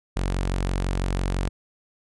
sawtooth tone, 46 Hz, F#1, 9 cents flat, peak -19 dBFS, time 0.16-1.49 s, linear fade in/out 10 ms, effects resampled to 24000 Hz

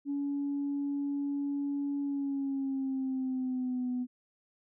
sine tone with pitch glide, 283.1 to 249.3 Hz, C#4 to B3, +37 to +16 cents, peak -29 dBFS, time 0.05-4.07 s, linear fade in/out 50 ms, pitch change -221 cents, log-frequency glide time 2.01-3.89 s, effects tanh soft clip ceiling -26 dBFS

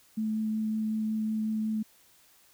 sine tone with vibrato, 217.6 Hz, A3, 19 cents flat, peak -27 dBFS, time 0.17-1.83 s, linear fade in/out 10 ms, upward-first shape sine, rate 5.4 Hz, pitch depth 8 cents each way, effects white hiss -61 dBFS RMS until 2.53 s

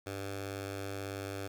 10% pulse tone with notch filter, 98.3 Hz, G2, 5 cents sharp, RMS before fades -40 dBFS, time 0.06-1.48 s, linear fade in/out 10 ms, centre 200 Hz, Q 1.9, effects 10-bit

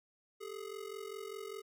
square ring-modulated tone, 418.2 Hz, G#4, 12 cents sharp, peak -40 dBFS, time 0.4-1.62 s, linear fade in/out 20 ms, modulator 22.5 Hz, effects none

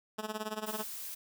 10% pulse tone with tremolo, 215.3 Hz, A3, 37 cents flat, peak -25 dBFS, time 0.18-0.84 s, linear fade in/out 10 ms, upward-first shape sine, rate 18 Hz, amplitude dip 85%
blue noise, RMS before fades -42 dBFS, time 0.66-1.15 s, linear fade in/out 10 ms
effects none

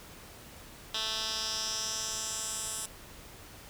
10% pulse tone with band-pass filter sweep, 220 Hz, A3, in tune, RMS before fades -35 dBFS, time 0.94-2.86 s, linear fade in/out 5 ms, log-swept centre 4000 to 8900 Hz, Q 2.9, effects pink hiss -50 dBFS RMS until 3.69 s

